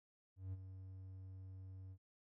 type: tone with ADSR envelope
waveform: triangle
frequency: 94.4 Hz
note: F#2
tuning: 35 cents sharp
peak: -39 dBFS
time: 0.36-1.98 s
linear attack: 170 ms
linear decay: 30 ms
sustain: -9 dB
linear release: 62 ms
effects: none